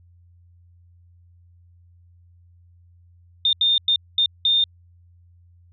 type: tone bursts at uneven times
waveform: sine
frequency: 3630 Hz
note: A#7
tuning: 47 cents flat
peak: -15 dBFS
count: 5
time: 3.45-3.53 / 3.61-3.78 / 3.88-3.96 / 4.18-4.26 / 4.45-4.64 s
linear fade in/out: 2 ms
effects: added 87 Hz sine -50 dBFS peak until 5.72 s